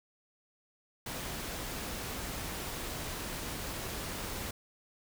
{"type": "noise", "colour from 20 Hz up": "pink", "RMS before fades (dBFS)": -39, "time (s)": [1.06, 4.51], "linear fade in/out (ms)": 5, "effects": []}